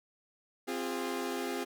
sawtooth chord, F minor, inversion second, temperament equal with one note detuned, 261.6 / 349.2 / 408.9 Hz, C4 / F4 / Ab4, 0 / 0 / -27 cents, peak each -34 dBFS, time 0.67-1.65 s, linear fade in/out 20 ms, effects none

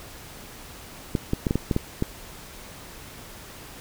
clicks, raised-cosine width 3 ms, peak -9 dBFS, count 8, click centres 1.152 / 1.334 / 1.468 / 1.509 / 1.556 / 1.712 / 1.764 / 2.024 s, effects pink hiss -43 dBFS RMS until 3.8 s

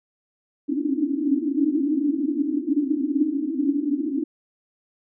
white band-pass noise, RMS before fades -23 dBFS, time 0.68-4.24 s, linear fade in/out 10 ms, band 270 to 310 Hz, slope 96 dB/octave, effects none

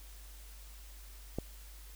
click, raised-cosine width 2 ms, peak -21 dBFS, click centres 1.386 s, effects added 50 Hz sine -49 dBFS peak until 1.95 s + white hiss -57 dBFS RMS until 1.95 s

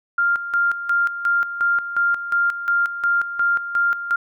sine tone with tremolo, 1396.9 Hz, F6, in tune, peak -15 dBFS, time 0.18-4.16 s, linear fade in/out 5 ms, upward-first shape square, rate 2.8 Hz, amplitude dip 70%, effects none

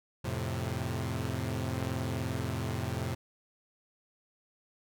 sawtooth chord, F major, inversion none, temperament equal, 87.31 / 110 / 130.81 Hz, F2 / A2 / C3, 0 / 0 / 0 cents, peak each -33 / -32 / -32 dBFS, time 0.24-3.15 s, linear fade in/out 10 ms, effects none

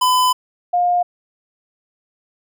square / sine tone pair in turn, 1007 / 709.5 Hz, B5 / F5, +33 / +27 cents, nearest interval tritone, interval 606 cents, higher first, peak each -13 dBFS, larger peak neither, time 0.01-0.33 / 0.73-1.03 s, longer first, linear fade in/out 10 ms, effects none

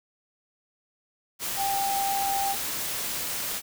sine tone in noise, 790 Hz, G5, 13 cents sharp, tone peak -25 dBFS, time 1.56-2.56 s, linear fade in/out 50 ms, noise white, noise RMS -31 dBFS, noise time 1.39-3.62 s, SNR +3 dB, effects none

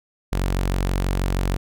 sawtooth tone, 46.25 Hz, F#1, in tune, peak -16 dBFS, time 0.32-1.57 s, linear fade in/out 10 ms, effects none

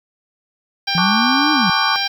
harmonic tone, 793 Hz, G5, 20 cents sharp, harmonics 1 / 2 / 3 / 4 / 5 / 6 / 7, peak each -25 / -25 / -25 / -25 / -25 / -25 / -25 dBFS, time 0.87-2.08 s, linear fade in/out 10 ms
sine linear two-way sweep, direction up then down, 165.4 to 311.1 to 165.4 Hz, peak -17 dBFS, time 0.95-1.7 s, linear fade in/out 2 ms, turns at 1.52 s
sine chord, D major seventh, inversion second, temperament equal, 880 / 1108.7 / 1174.7 / 1480 Hz, A5 / C#6 / D6 / F#6, 0 / 0 / 0 / 0 cents, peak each -22 dBFS, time 0.98-1.96 s, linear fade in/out 0 ms
effects 7-bit

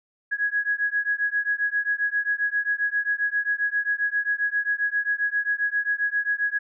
sine beating tone pair, 1661.2 / 1668.7 Hz, G#6 / G#6, 0 / +8 cents, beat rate 7.5 Hz, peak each -25 / -25 dBFS, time 0.31-6.59 s, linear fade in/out 20 ms, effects none

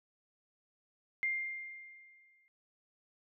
sine tone with exponential decay, 2108 Hz, C7, 12 cents sharp, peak -29 dBFS, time 1.23-2.48 s, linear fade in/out 0 ms, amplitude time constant 270 ms, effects none

